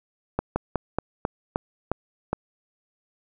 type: slowing click train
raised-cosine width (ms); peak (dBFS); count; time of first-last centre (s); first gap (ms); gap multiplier
1; -9; 8; 0.39-2.33; 170; 1.16
effects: none